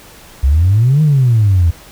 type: exponential two-way sweep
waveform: sine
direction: up then down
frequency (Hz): 63.7 to 157.7 to 80.5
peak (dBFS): -6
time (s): 0.43-1.71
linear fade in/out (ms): 10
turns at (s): 1.02
effects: tanh soft clip ceiling -3 dBFS + pink hiss -39 dBFS RMS until 1.91 s